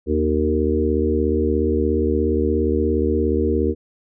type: harmonic tone with a mistuned harmonic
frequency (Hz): 77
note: D#2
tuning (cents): -17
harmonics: 1 / 3 / 4 / 5 / 6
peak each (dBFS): -22 / -24 / -23 / -22 / -23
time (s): 0.06-3.75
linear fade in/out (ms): 50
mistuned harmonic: 3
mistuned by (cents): +25
effects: none

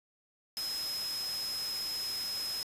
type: tone in noise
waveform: sine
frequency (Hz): 5120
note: D#8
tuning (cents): +49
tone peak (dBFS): -34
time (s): 0.57-2.63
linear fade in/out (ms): 0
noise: white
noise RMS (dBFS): -42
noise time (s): 0.57-2.63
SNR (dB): +5
effects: resampled to 32000 Hz

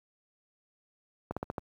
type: slowing click train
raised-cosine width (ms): 1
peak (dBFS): -19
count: 5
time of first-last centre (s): 1.31-1.582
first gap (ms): 56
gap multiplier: 1.13
effects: high-pass 60 Hz 12 dB/octave + 10-bit

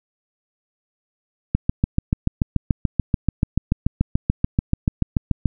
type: click train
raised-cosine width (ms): 5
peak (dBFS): -4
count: 28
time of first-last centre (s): 1.55-5.457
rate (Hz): 6.91
effects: none

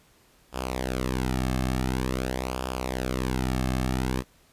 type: tone with flanger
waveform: sawtooth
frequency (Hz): 63.9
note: C2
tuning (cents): -40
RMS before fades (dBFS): -28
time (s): 0.52-4.24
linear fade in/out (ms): 50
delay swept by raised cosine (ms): 0.49 to 2.09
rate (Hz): 0.47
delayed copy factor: -0.75
effects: pink hiss -60 dBFS RMS until 4.52 s + resampled to 32000 Hz

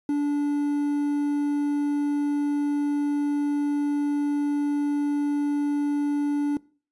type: tone with quantisation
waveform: triangle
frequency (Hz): 290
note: D4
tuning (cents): -22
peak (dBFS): -19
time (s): 0.09-6.57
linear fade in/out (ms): 2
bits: 8
effects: noise-tail reverb RT60 0.4 s tail -21 dB re dry + resampled to 24000 Hz

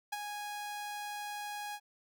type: tone with ADSR envelope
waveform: sawtooth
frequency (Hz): 828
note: G#5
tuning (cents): -5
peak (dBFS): -29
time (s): 0.12-1.8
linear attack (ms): 10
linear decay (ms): 25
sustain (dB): -6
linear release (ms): 58
effects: none

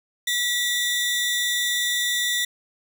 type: tone pair together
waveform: sawtooth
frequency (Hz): 1949 / 3579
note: B6 / A7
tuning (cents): -23 / +29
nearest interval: major seventh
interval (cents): 1052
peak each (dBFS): -21 / -21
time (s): 0.27-2.45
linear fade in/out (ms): 5
effects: none

